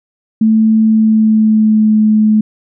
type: tone with pitch glide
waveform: sine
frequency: 220 to 215.1 Hz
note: A3 to A3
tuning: 0 to -39 cents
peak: -6 dBFS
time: 0.41-2.41 s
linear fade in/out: 5 ms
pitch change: -39 cents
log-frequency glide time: 0.83-1.98 s
effects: none